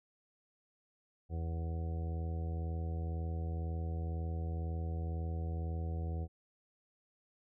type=harmonic tone; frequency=82 Hz; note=E2; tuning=9 cents flat; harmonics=1 / 2 / 3 / 4 / 5 / 6 / 7 / 9; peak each=-35 / -44 / -56 / -51 / -53 / -52 / -58 / -53 dBFS; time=1.29-6.28 s; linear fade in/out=50 ms; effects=none